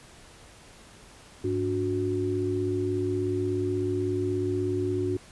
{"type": "tone cluster", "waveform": "sine", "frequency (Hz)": [101.2, 288.7, 365.2], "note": ["G#2", "D4", "F#4"], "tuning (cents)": [-44, -30, -23], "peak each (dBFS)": [-31, -31, -27], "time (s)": [1.44, 5.17], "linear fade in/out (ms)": 5, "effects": ["pink hiss -51 dBFS RMS until 5.31 s", "resampled to 24000 Hz"]}